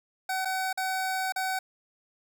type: tone with dropouts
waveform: 25% pulse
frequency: 756 Hz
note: F#5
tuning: 37 cents sharp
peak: -24 dBFS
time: 0.29-1.59 s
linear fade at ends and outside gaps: 5 ms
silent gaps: 0.449-0.454 / 0.729-0.774 / 1.323-1.36 s
effects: none